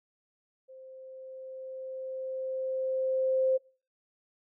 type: tone with level ramp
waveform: sine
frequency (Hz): 523.3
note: C5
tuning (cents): 0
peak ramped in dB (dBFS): -47 to -22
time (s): 0.68-3.58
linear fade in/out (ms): 20
effects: noise-tail reverb RT60 0.4 s tail -25 dB re dry